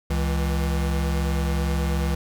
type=tone pair together; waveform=square; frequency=68.8 / 163.63 Hz; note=C#2 / E3; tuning=-12 / -12 cents; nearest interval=octave + minor third; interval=1500 cents; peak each=-23 / -28 dBFS; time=0.1-2.15 s; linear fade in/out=5 ms; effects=none